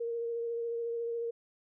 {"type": "tone with vibrato", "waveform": "sine", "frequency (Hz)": 466.2, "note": "A#4", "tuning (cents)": 0, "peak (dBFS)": -32, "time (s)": [0, 1.31], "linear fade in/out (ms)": 10, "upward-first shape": "sine", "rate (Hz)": 14, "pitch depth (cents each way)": 16, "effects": []}